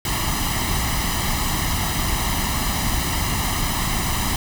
pink noise with comb filter, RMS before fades -22 dBFS, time 0.05-4.36 s, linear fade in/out 2 ms, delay 1 ms, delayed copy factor +0.7, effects none

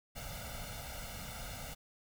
pink noise with comb filter, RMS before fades -44 dBFS, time 0.15-1.75 s, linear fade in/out 20 ms, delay 1.4 ms, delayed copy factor +0.95, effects none

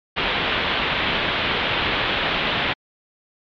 white low-pass noise, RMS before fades -22 dBFS, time 0.16-2.74 s, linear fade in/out 20 ms, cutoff 3600 Hz, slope 48 dB/octave, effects MP3 96 kbps

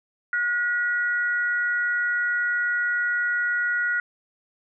sine tone pair together, 1447 / 1931.5 Hz, F#6 / B6, -39 / -39 cents, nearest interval perfect fourth, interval 500 cents, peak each -22 / -28 dBFS, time 0.33-4 s, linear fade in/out 2 ms, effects none

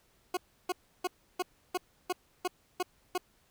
20% pulse tone bursts, 362.9 Hz, F#4, 34 cents flat, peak -24 dBFS, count 9, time 0.34-3.179 s, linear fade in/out 5 ms, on 31 ms, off 320 ms, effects pink hiss -68 dBFS RMS until 3.5 s

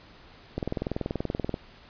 click train, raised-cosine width 2 ms, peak -15 dBFS, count 21, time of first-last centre 0.58-1.542 s, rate 20.8 Hz, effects pink hiss -52 dBFS RMS until 1.89 s + resampled to 11025 Hz

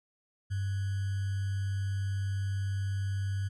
sine tone with sample-and-hold, 98 Hz, G2, in tune, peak -29 dBFS, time 0.5-3.49 s, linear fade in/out 20 ms, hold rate 1575 Hz, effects resampled to 24000 Hz

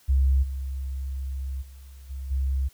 sine tone with level steps, 66.9 Hz, C2, 39 cents sharp, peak -17 / -28 / -42 / -31 / -22 dBFS, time 0.08-2.69 s, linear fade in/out 20 ms, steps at 0.42 / 1.61 / 2.09 / 2.3 s, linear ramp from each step 20 ms, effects white hiss -58 dBFS RMS until 2.73 s

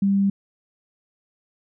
sine tone, 197.6 Hz, G3, 14 cents sharp, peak -16 dBFS, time 0.02-0.3 s, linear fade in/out 5 ms, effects none

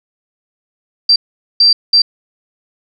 sine tone bursts at uneven times, 4699 Hz, D8, in tune, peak -5 dBFS, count 3, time 1.09-1.16 / 1.6-1.73 / 1.93-2.02 s, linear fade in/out 5 ms, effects none

